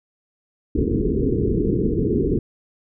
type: low-pass noise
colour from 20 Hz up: white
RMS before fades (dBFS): -20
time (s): 0.75-2.39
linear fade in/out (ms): 5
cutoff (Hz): 450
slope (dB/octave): 96
effects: none